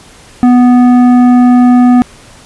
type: tone with tanh clipping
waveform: triangle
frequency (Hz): 246.9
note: B3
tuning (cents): 0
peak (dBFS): -4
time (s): 0.43-2.02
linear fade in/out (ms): 0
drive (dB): 15
effects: pink hiss -37 dBFS RMS until 2.45 s + resampled to 24000 Hz